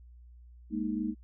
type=chord; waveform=sine; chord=Ab suspended second; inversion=none; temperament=equal; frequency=207.7 / 233.1 / 311.1 Hz; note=Ab3 / Bb3 / Eb4; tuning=0 / 0 / 0 cents; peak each=-34 dBFS; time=0.7-1.15 s; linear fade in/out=50 ms; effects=added 60 Hz sine -50 dBFS peak until 1.23 s